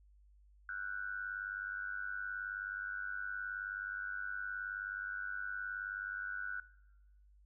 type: tone with amplitude modulation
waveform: sine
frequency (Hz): 1478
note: F#6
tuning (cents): -2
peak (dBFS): -35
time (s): 0.69-6.6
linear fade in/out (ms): 2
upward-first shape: sine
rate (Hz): 99.1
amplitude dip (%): 95
effects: noise-tail reverb RT60 1.0 s tail -19 dB re dry + added 50 Hz sine -61 dBFS peak until 7.45 s